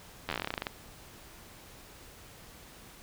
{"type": "slowing click train", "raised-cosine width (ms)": 0.3, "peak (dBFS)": -16, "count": 16, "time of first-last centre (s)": [0.29, 0.668], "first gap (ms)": 11, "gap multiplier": 1.11, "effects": ["pink hiss -52 dBFS RMS until 3.02 s"]}